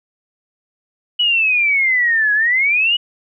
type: exponential two-way sweep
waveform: sine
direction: down then up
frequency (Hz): 2960 to 1661 to 2960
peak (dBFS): -12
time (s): 1.19-2.97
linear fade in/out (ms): 10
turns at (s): 2.33
effects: none